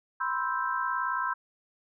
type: chord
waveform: sine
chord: C major seventh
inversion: third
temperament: equal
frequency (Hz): 987.8 / 1046.5 / 1318.5 / 1568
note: B5 / C6 / E6 / G6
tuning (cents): 0 / 0 / 0 / 0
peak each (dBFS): -33 / -32 / -33 / -33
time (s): 0.2-1.34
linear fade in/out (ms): 10
effects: none